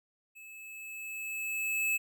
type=tone with level ramp; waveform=square; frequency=2602 Hz; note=E7; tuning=23 cents flat; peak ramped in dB=-49 to -27 dBFS; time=0.35-1.98 s; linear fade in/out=20 ms; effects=none